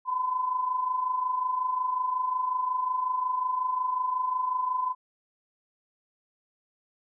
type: tone pair together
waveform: sine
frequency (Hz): 990 / 1015.5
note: B5 / B5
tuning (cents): +4 / +48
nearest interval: unison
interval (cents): 44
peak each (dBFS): -33 / -26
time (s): 0.05-4.95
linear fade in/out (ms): 50
effects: none